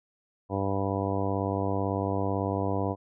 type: harmonic tone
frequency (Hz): 98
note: G2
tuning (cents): 0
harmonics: 1 / 2 / 3 / 4 / 5 / 6 / 7 / 8 / 9 / 10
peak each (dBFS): -31 / -35 / -33 / -36 / -34 / -38 / -35 / -40 / -41 / -37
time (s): 0.49-2.96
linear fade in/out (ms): 50
effects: none